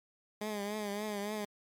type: tone with vibrato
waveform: 15% pulse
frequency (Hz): 207.7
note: G#3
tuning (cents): 0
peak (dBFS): -29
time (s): 0.41-1.45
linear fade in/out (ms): 5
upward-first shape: triangle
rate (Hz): 3.5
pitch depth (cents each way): 73
effects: MP3 96 kbps